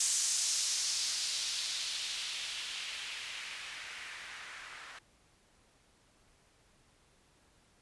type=noise with low-pass filter sweep; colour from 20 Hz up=violet; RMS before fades=-37 dBFS; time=0-4.99 s; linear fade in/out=5 ms; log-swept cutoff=7000 to 1500 Hz; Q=1.7; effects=pink hiss -67 dBFS RMS until 7.81 s + resampled to 24000 Hz